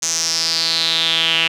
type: tone with band-pass filter sweep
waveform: sawtooth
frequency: 163.9 Hz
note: E3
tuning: 10 cents flat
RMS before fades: -18 dBFS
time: 0.02-1.48 s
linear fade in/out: 10 ms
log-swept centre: 6400 to 2800 Hz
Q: 6
effects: none